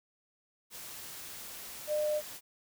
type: tone in noise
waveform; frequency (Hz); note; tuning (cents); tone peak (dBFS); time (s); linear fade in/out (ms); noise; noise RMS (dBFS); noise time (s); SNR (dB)
sine; 603; D5; +46; -28; 1.87-2.22; 50; white; -45; 0.7-2.41; +14
effects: none